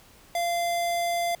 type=tone; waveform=square; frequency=690 Hz; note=F5; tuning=21 cents flat; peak=-25 dBFS; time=0.35-1.35 s; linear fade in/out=2 ms; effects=pink hiss -54 dBFS RMS until 1.4 s